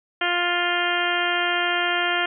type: harmonic tone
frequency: 350.8 Hz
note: F4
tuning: 8 cents sharp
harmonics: 1 / 2 / 3 / 4 / 5 / 6 / 7 / 8 / 9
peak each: -30 / -27 / -32 / -26 / -27 / -30 / -32 / -30 / -30 dBFS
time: 0.21-2.26 s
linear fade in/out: 5 ms
effects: none